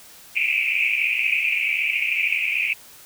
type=band-pass noise; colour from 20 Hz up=pink; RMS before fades=-22 dBFS; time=0.35-2.74 s; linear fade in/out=20 ms; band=2300 to 2600 Hz; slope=96 dB/octave; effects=white hiss -46 dBFS RMS until 3.05 s